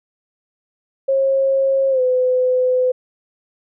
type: tone with pitch glide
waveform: sine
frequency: 540 to 506.8 Hz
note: C#5 to B4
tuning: -45 to +45 cents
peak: -13 dBFS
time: 1.08-2.92 s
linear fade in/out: 10 ms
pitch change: -110 cents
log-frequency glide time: 1.9-2.01 s
effects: none